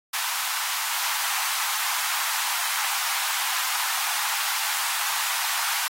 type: high-pass noise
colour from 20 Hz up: pink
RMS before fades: -27 dBFS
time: 0.13-5.88 s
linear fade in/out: 10 ms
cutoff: 810 Hz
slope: 48 dB/octave
effects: AAC 48 kbps